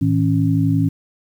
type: tone cluster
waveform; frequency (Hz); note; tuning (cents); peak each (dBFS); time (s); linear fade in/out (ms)
sine; 109 / 160.6 / 274.9; A2 / E3 / C#4; -16 / -45 / -14; -18; 0.01-0.89; 10
effects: 8-bit